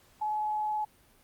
sine tone with vibrato, 851 Hz, G#5, 42 cents sharp, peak -28 dBFS, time 0.21-0.85 s, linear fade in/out 10 ms, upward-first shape triangle, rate 19 Hz, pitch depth 12 cents each way, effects pink hiss -62 dBFS RMS until 1.23 s + Opus 48 kbps

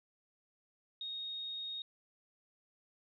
sine tone, 3729 Hz, A#7, in tune, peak -39 dBFS, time 1.01-1.82 s, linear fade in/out 2 ms, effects none

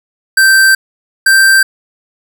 square tone pair in turn, 1561 / 1568.4 Hz, G6 / G6, -8 / 0 cents, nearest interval unison, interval 8 cents, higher second, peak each -5 dBFS, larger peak neither, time 0.37-0.75 / 1.26-1.63 s, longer first, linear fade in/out 5 ms, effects none

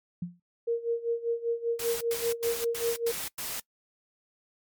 sine tone with exponential decay, 175.2 Hz, F3, 6 cents sharp, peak -27 dBFS, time 0.22-0.4 s, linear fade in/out 5 ms, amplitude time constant 38 ms
sine tone with tremolo, 466.2 Hz, A#4, in tune, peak -23 dBFS, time 0.67-3.12 s, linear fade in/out 10 ms, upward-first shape sine, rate 5.1 Hz, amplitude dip 85%
white noise bursts, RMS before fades -35 dBFS, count 6, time 1.79-3.6 s, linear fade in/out 5 ms, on 220 ms, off 98 ms
effects noise-tail reverb RT60 0.1 s tail -23 dB re dry + MP3 96 kbps

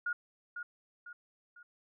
sine tone with echo, 1432 Hz, F6, 43 cents sharp, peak -31 dBFS, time 0.06-0.13 s, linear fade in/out 5 ms, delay 500 ms, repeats 3, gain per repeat -7 dB, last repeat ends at 1.63 s, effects none

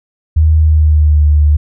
sine tone with pitch glide, 78.4 to 74.56 Hz, D#2 to D2, +14 to +27 cents, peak -5 dBFS, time 0.36-1.57 s, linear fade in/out 10 ms, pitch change -87 cents, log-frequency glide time 0.58-1.27 s, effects none

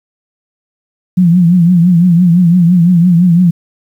sine tone with vibrato, 174.61 Hz, F3, in tune, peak -4 dBFS, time 1.17-3.51 s, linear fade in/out 10 ms, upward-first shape triangle, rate 5.9 Hz, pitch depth 110 cents each way, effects 7-bit

